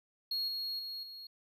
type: tone with level steps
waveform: triangle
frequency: 4300 Hz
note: C8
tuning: 47 cents sharp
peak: -31 / -34 / -38 / -44 dBFS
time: 0.31-1.27 s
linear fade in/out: 5 ms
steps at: 0.48 / 0.79 / 1.03 s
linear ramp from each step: 2 ms
effects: none